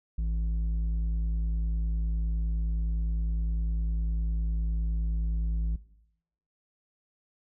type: tone with low-pass filter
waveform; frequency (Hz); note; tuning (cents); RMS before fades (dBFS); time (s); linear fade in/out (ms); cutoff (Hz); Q
square; 54.9; A1; -3; -29; 0.18-5.76; 5; 120; 1.4
effects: noise-tail reverb RT60 0.8 s tail -18 dB re dry